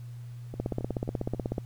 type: two click trains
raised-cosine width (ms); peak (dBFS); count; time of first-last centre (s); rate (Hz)
2; -16 / -24; 17 / 4; 0.6-1.582 / 0.54-1.346; 16.3 / 3.72
effects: added 120 Hz sine -39 dBFS peak until 1.65 s + pink hiss -61 dBFS RMS until 1.65 s